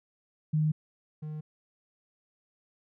sine / triangle tone pair in turn, 154.1 / 153.25 Hz, D#3 / D#3, -16 / -26 cents, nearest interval unison, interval 10 cents, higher first, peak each -23 / -33 dBFS, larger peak first, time 0.53-0.72 / 1.22-1.41 s, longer neither, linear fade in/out 10 ms, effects none

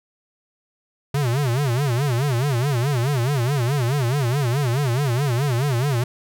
square tone with vibrato, 130.81 Hz, C3, in tune, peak -19 dBFS, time 1.14-6.04 s, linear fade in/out 5 ms, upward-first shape sine, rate 4.7 Hz, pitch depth 210 cents each way, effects none

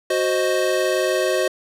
square chord, C diminished, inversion second, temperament equal, 370 / 523.3 / 622.3 Hz, Gb4 / C5 / Eb5, 0 / 0 / 0 cents, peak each -23 dBFS, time 0.1-1.48 s, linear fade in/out 5 ms, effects low-pass 12000 Hz 12 dB/octave

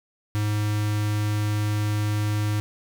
square tone with notch filter, 105.3 Hz, G#2, 24 cents sharp, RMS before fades -24 dBFS, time 0.35-2.6 s, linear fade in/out 0 ms, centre 620 Hz, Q 1.4, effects none

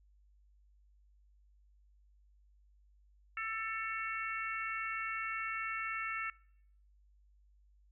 harmonic tone with a mistuned harmonic, 443.6 Hz, A4, 14 cents sharp, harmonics 3 / 4 / 5 / 6, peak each -40 / -43 / -41 / -45 dBFS, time 3.37-6.3 s, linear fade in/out 2 ms, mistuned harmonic 6, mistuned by +31 cents, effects noise-tail reverb RT60 0.7 s tail -23 dB re dry + added 50 Hz sine -63 dBFS peak until 7.91 s

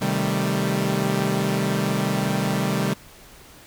sawtooth chord, A half-diminished seventh, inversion first, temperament equal with one note detuned, 130.81 / 155.56 / 196 / 221.7 Hz, C3 / Eb3 / G3 / A3, 0 / 0 / 0 / +13 cents, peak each -23 / -23 / -20 / -25 dBFS, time 0.01-2.94 s, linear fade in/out 10 ms, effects pink hiss -47 dBFS RMS until 3.66 s

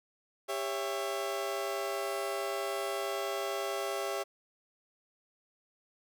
30% pulse chord, C# diminished, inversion second, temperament just, 399.1 / 554.4 / 665.2 Hz, G4 / C#5 / E5, +31 / 0 / +16 cents, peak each -34 / -35 / -35 dBFS, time 0.48-4.24 s, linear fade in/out 20 ms, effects none

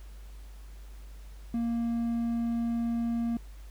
triangle tone, 233.1 Hz, A#3, in tune, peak -25 dBFS, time 1.54-3.37 s, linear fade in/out 2 ms, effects added 50 Hz sine -43 dBFS peak until 3.7 s + pink hiss -59 dBFS RMS until 3.7 s

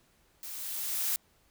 blue noise with level ramp, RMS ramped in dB -42 to -29 dBFS, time 0.43-1.16 s, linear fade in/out 0 ms, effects pink hiss -67 dBFS RMS until 1.5 s

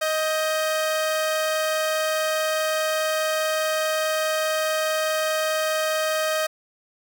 sawtooth tone pair together, 626 / 1577.4 Hz, D#5 / G6, +10 / +10 cents, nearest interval octave + major third, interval 1600 cents, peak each -18 / -28 dBFS, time 0.01-6.47 s, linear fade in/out 10 ms, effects none

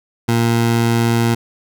20% pulse tone, 116.54 Hz, A#2, in tune, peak -8 dBFS, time 0.28-1.35 s, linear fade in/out 10 ms, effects none

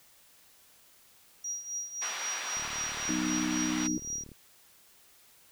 sine tone with tremolo, 5740 Hz, F8, 47 cents sharp, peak -31 dBFS, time 1.44-4.24 s, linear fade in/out 5 ms, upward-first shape triangle, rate 3.8 Hz, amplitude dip 80%
pink band-pass noise, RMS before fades -38 dBFS, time 2.01-3.88 s, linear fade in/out 20 ms, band 1100 to 4100 Hz, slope 12 dB/octave
click train, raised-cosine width 3 ms, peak -36 dBFS, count 66, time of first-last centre 2.57-4.317 s, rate 37.2 Hz
sine chord, B major, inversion second, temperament just, 185.21 / 246.9 / 308.7 Hz, F#3 / B3 / D#4, +2 / 0 / -14 cents, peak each -37 / -34 / -31 dBFS, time 3.09-3.98 s, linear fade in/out 2 ms
effects white hiss -60 dBFS RMS until 5.51 s

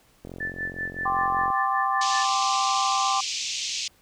click train, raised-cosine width 2 ms, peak -25 dBFS, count 57, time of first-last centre 0.25-1.503 s, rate 44.7 Hz
sine tone with tremolo, 1758 Hz, A6, 2 cents flat, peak -26 dBFS, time 0.4-2.25 s, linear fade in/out 5 ms, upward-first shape sine, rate 5.2 Hz, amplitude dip 90%
sine chord, G suspended fourth, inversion none, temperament equal, 784 / 1046.5 / 1174.7 Hz, G5 / C6 / D6, 0 / 0 / 0 cents, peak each -26 dBFS, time 1.05-3.21 s, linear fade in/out 10 ms
white band-pass noise, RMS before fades -30 dBFS, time 2.01-3.88 s, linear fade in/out 5 ms, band 2400 to 6800 Hz, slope 48 dB/octave
effects pink hiss -60 dBFS RMS until 4.01 s

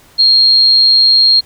sine tone with amplitude modulation, 4240 Hz, C8, 22 cents sharp, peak -3 dBFS, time 0.18-1.41 s, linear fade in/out 20 ms, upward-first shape sine, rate 100 Hz, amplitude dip 45%, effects pink hiss -45 dBFS RMS until 1.45 s

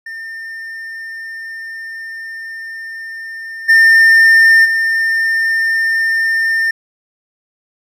triangle tone with level steps, 1806 Hz, A6, 45 cents sharp, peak -23 / -3 / -10 dBFS, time 0.06-6.71 s, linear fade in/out 5 ms, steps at 3.68 / 4.64 s, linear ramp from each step 20 ms, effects none

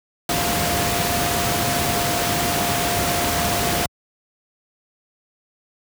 sine tone in noise, 698.5 Hz, F5, in tune, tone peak -25 dBFS, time 0.29-3.86 s, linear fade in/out 2 ms, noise pink, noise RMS -21 dBFS, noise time 0.29-3.86 s, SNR -7 dB, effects high-pass 80 Hz 12 dB/octave

